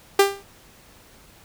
sawtooth tone with exponential decay, 397.1 Hz, G4, 22 cents sharp, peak -6 dBFS, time 0.19-0.43 s, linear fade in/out 5 ms, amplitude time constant 52 ms, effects pink hiss -51 dBFS RMS until 1.44 s

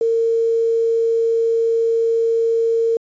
sine tone with quantisation, 457.1 Hz, A#4, 34 cents flat, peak -14 dBFS, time 0.01-2.97 s, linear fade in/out 2 ms, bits 7, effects resampled to 16000 Hz

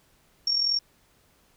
sine tone with amplitude modulation, 5520 Hz, F8, 21 cents flat, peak -19 dBFS, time 0.47-0.79 s, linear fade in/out 5 ms, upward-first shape sine, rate 41 Hz, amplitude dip 60%, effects pink hiss -63 dBFS RMS until 1.56 s

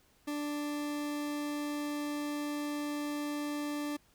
40% pulse tone, 293.7 Hz, D4, in tune, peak -33 dBFS, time 0.27-3.97 s, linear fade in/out 10 ms, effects pink hiss -67 dBFS RMS until 4.14 s

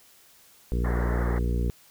harmonic tone, 59.4 Hz, A#1, 33 cents sharp, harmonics 1 / 2 / 3 / 4 / 5 / 6 / 7 / 8, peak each -24 / -32 / -34 / -37 / -40 / -40 / -39 / -41 dBFS, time 0.72-1.7 s, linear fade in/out 0 ms
pink band-pass noise, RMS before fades -35 dBFS, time 0.84-1.39 s, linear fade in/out 10 ms, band 330 to 2000 Hz, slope 96 dB/octave
effects white hiss -56 dBFS RMS until 1.9 s

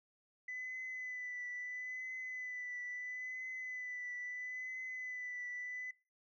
sine tone with vibrato, 2001 Hz, B6, 22 cents sharp, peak -40 dBFS, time 0.48-5.91 s, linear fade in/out 5 ms, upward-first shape triangle, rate 0.75 Hz, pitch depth 30 cents each way, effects noise-tail reverb RT60 0.3 s tail -21 dB re dry + tanh soft clip ceiling -37 dBFS

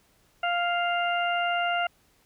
harmonic tone, 698.5 Hz, F5, in tune, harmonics 1 / 2 / 3 / 4, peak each -26 / -29 / -35 / -32 dBFS, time 0.43-1.87 s, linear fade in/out 5 ms, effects pink hiss -64 dBFS RMS until 2.25 s

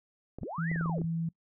clicks, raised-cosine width 2 ms, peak -27 dBFS, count 9, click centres 0.386 / 0.433 / 0.715 / 0.76 / 0.811 / 0.859 / 0.896 / 0.984 / 1.016 s
sine linear two-way sweep, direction up then down, 59.5 to 2054 to 59.5 Hz, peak -36 dBFS, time 0.41-1.05 s, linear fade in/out 5 ms, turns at 0.71 s
sine tone, 165.3 Hz, E3, 5 cents sharp, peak -29 dBFS, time 0.58-1.29 s, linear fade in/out 5 ms
effects noise-tail reverb RT60 0.1 s tail -23 dB re dry

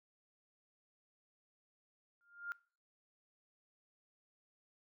sine tone with exponential growth, 1404 Hz, F6, 9 cents sharp, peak -36 dBFS, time 2.21-2.52 s, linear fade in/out 0 ms, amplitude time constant 67 ms, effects noise-tail reverb RT60 0.4 s tail -22 dB re dry

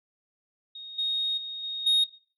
sine tone with level steps, 3729 Hz, A#7, in tune, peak -38 / -24 / -33 / -30 / -16 dBFS, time 0.75-2.04 s, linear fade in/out 5 ms, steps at 0.98 / 1.37 / 1.63 / 1.86 s, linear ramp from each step 10 ms, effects noise-tail reverb RT60 0.4 s tail -20 dB re dry + tanh soft clip ceiling -18 dBFS

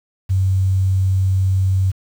sine tone, 94.9 Hz, F#2, 44 cents sharp, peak -13 dBFS, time 0.29-1.92 s, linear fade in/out 20 ms, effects 7-bit

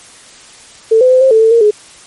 sine tone with pitch steps, 446.2 / 509 / 513 / 529 / 442.8 / 446.6 / 464.4 / 420 Hz, A4 / C5 / C5 / C5 / A4 / A4 / A#4 / G#4, +24 / -48 / -34 / +19 / +11 / +26 / -7 / +19 cents, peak -4 dBFS, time 0.91-1.71 s, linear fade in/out 10 ms, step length 100 ms, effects white hiss -38 dBFS RMS until 2.06 s + MP3 48 kbps

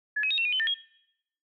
sine tone with pitch steps, 1704 / 2545 / 3739 / 2705 / 2455 / 3049 / 1794 / 3280 Hz, G#6 / D#7 / A#7 / E7 / D#7 / G7 / A6 / G#7, +44 / +39 / +4 / +44 / -24 / -49 / +33 / -22 cents, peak -24 dBFS, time 0.16-0.744 s, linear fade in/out 10 ms, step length 73 ms, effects noise-tail reverb RT60 0.8 s tail -21 dB re dry

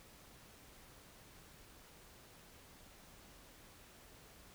silence, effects pink hiss -60 dBFS RMS until 4.54 s

